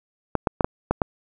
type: clicks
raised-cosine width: 1 ms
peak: -5 dBFS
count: 6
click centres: 0.353 / 0.472 / 0.608 / 0.645 / 0.91 / 1.018 s
effects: none